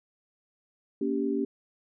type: chord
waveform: sine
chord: G diminished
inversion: first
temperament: just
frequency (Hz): 235.2 / 282.2 / 392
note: Bb3 / Db4 / G4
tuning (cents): +16 / +31 / 0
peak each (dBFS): -31 / -29 / -30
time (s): 1.01-1.45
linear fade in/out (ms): 5
effects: none